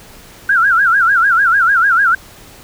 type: tone with vibrato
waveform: sine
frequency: 1480 Hz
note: F#6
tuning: in tune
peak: -8 dBFS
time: 0.49-2.15 s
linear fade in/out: 5 ms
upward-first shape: sine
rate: 6.7 Hz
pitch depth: 190 cents each way
effects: pink hiss -39 dBFS RMS until 2.63 s